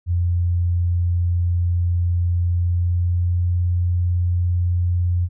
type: tone with pitch glide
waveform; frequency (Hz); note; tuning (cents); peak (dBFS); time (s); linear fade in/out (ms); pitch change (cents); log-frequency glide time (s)
sine; 87.3 to 88.21; F2 to F2; 0 to +18; -16; 0.06-5.29; 50; +18; 2.47-3.51
effects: none